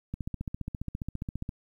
click train, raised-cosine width 5 ms, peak -21 dBFS, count 21, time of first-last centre 0.14-1.491 s, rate 14.8 Hz, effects 10-bit

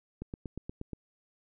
click train, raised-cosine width 3 ms, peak -25 dBFS, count 7, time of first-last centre 0.22-0.933 s, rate 8.42 Hz, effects none

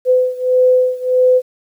sine beating tone pair, 506 / 507.6 Hz, B4 / B4, +42 / +47 cents, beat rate 1.6 Hz, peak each -12 / -14 dBFS, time 0.05-1.42 s, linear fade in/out 50 ms, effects 8-bit

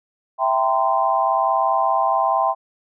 sine chord, C dominant seventh, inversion first, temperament equal with one note detuned, 659.3 / 784 / 932.3 / 1033.3 Hz, E5 / G5 / Bb5 / C6, 0 / 0 / 0 / -22 cents, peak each -22 / -20 / -25 / -20 dBFS, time 0.38-2.55 s, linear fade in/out 50 ms, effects none

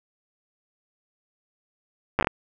slowing click train, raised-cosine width 0.5 ms, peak -6 dBFS, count 6, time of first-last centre 2.19-2.271 s, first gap 9 ms, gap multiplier 1.3, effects none

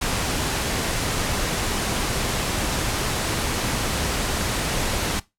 pink noise, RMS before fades -24 dBFS, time 0.01-5.2 s, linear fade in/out 10 ms, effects noise-tail reverb RT60 0.2 s tail -19 dB re dry + low-pass 11000 Hz 12 dB/octave

